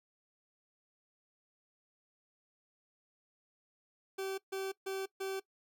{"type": "tone bursts", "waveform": "40% pulse", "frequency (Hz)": 385.7, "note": "G4", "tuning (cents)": -28, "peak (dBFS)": -35, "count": 4, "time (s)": [4.18, 5.4], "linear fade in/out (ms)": 10, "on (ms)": 200, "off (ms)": 140, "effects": ["noise-tail reverb RT60 0.1 s tail -20 dB re dry"]}